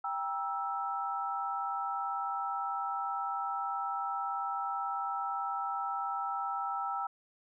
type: chord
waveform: sine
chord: E diminished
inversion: first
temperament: just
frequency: 791.1 / 949.3 / 1318.5 Hz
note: G5 / Bb5 / E6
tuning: +16 / +31 / 0 cents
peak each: -36 / -40 / -35 dBFS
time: 0.04-7.07 s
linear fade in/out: 5 ms
effects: none